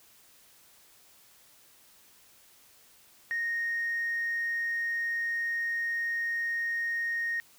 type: tone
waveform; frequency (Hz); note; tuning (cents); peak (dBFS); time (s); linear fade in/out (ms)
sine; 1859; A#6; -5; -27; 3.31-7.4; 0
effects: tanh soft clip ceiling -25 dBFS + white hiss -59 dBFS RMS until 7.58 s